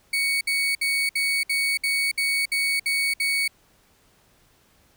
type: tone bursts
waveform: 35% pulse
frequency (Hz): 2231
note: C#7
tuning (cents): +11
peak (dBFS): -19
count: 10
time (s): 0.13-3.479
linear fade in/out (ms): 5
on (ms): 280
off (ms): 61
effects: pink hiss -60 dBFS RMS until 4.96 s